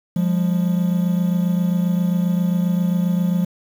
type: tone pair together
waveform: triangle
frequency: 175.9 / 203.4 Hz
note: F3 / G#3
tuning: +13 / -36 cents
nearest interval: minor third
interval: 251 cents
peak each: -15 / -21 dBFS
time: 0.16-3.45 s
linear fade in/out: 5 ms
effects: 7-bit